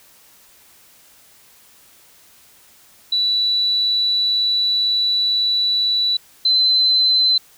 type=tone pair in turn; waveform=sine; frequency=3951 / 4055 Hz; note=B7 / B7; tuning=0 / +45 cents; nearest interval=unison; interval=45 cents; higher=second; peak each=-15 / -12 dBFS; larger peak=second; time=3.12-6.17 / 6.45-7.38 s; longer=first; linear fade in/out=5 ms; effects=white hiss -50 dBFS RMS until 7.57 s